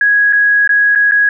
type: tone with dropouts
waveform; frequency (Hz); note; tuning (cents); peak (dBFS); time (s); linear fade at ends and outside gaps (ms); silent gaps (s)
sine; 1661.2; G#6; 0; -7; 0.01-1.29; 2; 0.326-0.331 / 0.676-0.692 / 0.951-0.957 / 1.112-1.119
effects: none